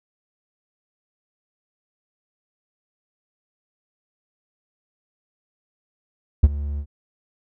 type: tone with ADSR envelope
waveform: triangle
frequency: 72.2 Hz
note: D2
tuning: 29 cents flat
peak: -3 dBFS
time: 6.43-6.86 s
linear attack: 10 ms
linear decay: 35 ms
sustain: -19 dB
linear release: 69 ms
effects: none